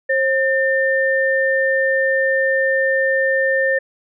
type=tone pair together; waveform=sine; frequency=534.3 / 1800 Hz; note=C5 / A6; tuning=+36 / +39 cents; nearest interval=octave + major sixth; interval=2103 cents; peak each=-17 dBFS; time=0.09-3.79 s; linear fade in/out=10 ms; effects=none